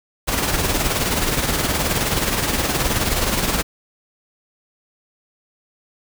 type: noise with tremolo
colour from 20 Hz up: pink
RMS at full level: -18 dBFS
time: 0.27-3.63 s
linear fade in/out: 20 ms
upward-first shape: sine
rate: 19 Hz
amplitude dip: 50%
effects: none